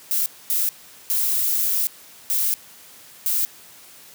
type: noise bursts at uneven times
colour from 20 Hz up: violet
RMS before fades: -21 dBFS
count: 5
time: 0.11-0.26 / 0.5-0.69 / 1.1-1.87 / 2.3-2.54 / 3.26-3.45 s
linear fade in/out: 0 ms
effects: white hiss -46 dBFS RMS until 4.14 s + high-pass 80 Hz 12 dB/octave